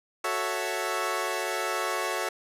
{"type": "chord", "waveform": "15% pulse", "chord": "F# minor seventh", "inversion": "none", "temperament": "equal", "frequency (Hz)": [370, 440, 554.4, 659.3], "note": ["F#4", "A4", "C#5", "E5"], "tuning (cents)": [0, 0, 0, 0], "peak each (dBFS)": -27, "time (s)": [0.24, 2.29], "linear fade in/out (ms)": 5, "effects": ["resampled to 32000 Hz"]}